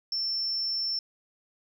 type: tone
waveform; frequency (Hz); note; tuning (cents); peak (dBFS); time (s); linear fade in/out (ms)
sine; 5380; E8; +34; -26; 0.12-0.99; 2
effects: tanh soft clip ceiling -23 dBFS + 11-bit